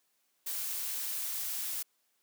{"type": "noise", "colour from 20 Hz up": "blue", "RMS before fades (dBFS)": -36, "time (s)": [0.46, 1.83], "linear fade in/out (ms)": 10, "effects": ["white hiss -75 dBFS RMS until 2.22 s", "high-pass 200 Hz 12 dB/octave"]}